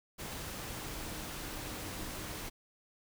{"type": "tone in noise", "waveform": "sine", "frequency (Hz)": 308.6, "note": "D#4", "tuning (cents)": -14, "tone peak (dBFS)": -51, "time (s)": [0.74, 2.39], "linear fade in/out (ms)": 20, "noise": "pink", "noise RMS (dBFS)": -42, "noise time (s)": [0.18, 2.5], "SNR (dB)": -12, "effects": []}